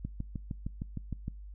click train, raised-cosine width 5 ms, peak -23 dBFS, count 9, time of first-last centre 0.05-1.281 s, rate 6.5 Hz, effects noise-tail reverb RT60 0.4 s tail -26 dB re dry + added 50 Hz sine -43 dBFS peak until 1.54 s

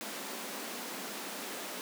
pink high-pass noise, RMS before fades -41 dBFS, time 0.01-1.81 s, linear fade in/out 0 ms, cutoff 200 Hz, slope 48 dB/octave, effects none

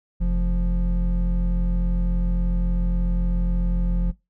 triangle tone pair together, 43.65 / 174.61 Hz, F1 / F3, 0 / 0 cents, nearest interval 2 octaves, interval 2400 cents, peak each -17 / -24 dBFS, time 0.2-4.12 s, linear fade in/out 20 ms, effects noise-tail reverb RT60 0.2 s tail -19 dB re dry

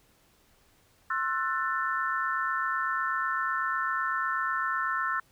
sine chord, F# half-diminished seventh, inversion second, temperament just, 1065.6 / 1332 / 1480 / 1776 Hz, C6 / E6 / F#6 / A6, +31 / +18 / 0 / +16 cents, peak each -33 / -30 / -34 / -33 dBFS, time 1.1-5.2 s, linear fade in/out 5 ms, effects pink hiss -64 dBFS RMS until 5.31 s

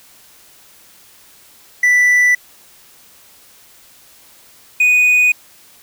triangle tone pair in turn, 1975.5 / 2480 Hz, B6 / D#7, 0 / -6 cents, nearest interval major third, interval 394 cents, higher second, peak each -7 dBFS, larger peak neither, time 1.83-2.35 / 4.8-5.32 s, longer neither, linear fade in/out 5 ms, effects white hiss -46 dBFS RMS until 5.82 s

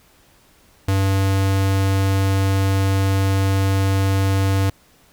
square tone, 97 Hz, G2, 18 cents flat, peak -16 dBFS, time 0.88-4.7 s, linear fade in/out 5 ms, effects pink hiss -54 dBFS RMS until 5.12 s

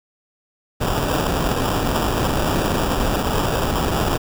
pink noise with sample-and-hold, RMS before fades -20 dBFS, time 0.8-4.18 s, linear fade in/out 20 ms, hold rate 2100 Hz, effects none

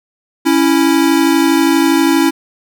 square tone pair together, 277.2 / 329.6 Hz, C#4 / E4, 0 / 0 cents, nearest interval minor third, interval 300 cents, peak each -13 / -12 dBFS, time 0.45-2.31 s, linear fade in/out 20 ms, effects none

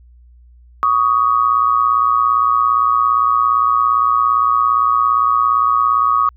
sine tone pair together, 1127 / 1244.5 Hz, C#6 / D#6, +28 / 0 cents, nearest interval major second, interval 172 cents, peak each -14 dBFS, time 0.83-6.29 s, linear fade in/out 0 ms, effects added 60 Hz sine -42 dBFS peak until 6.36 s

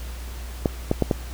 clicks, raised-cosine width 2 ms, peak -5 dBFS, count 4, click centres 0.658 / 0.914 / 1.023 / 1.112 s, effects added 60 Hz sine -32 dBFS peak until 1.33 s + pink hiss -42 dBFS RMS until 1.33 s

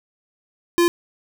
square tone, 345.1 Hz, F4, 21 cents flat, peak -14 dBFS, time 0.78-0.88 s, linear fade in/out 0 ms, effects none

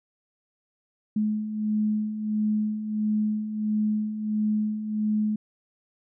sine beating tone pair, 212 / 213.5 Hz, G#3 / G#3, +36 / +48 cents, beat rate 1.5 Hz, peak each -31 / -24 dBFS, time 1.16-5.36 s, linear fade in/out 5 ms, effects none

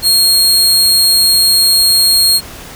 sawtooth tone, 4258 Hz, C8, 30 cents sharp, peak -4 dBFS, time 0.02-2.41 s, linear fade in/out 50 ms, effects pink hiss -31 dBFS RMS until 2.75 s

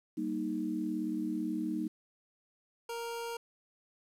sine chord, Eb major, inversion first, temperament just, 194.45 / 233.3 / 311.1 Hz, G3 / Bb3 / Eb4, -14 / +2 / 0 cents, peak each -39 / -37 / -34 dBFS, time 0.17-1.88 s, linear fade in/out 10 ms
25% pulse tone, 466.2 Hz, A#4, in tune, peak -33 dBFS, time 2.89-3.37 s, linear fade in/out 5 ms
effects resampled to 32000 Hz + 10-bit

